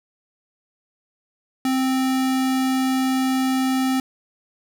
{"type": "tone", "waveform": "square", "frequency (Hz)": 261.6, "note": "C4", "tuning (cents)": 0, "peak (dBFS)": -19, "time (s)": [1.65, 4], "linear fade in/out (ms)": 2, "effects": []}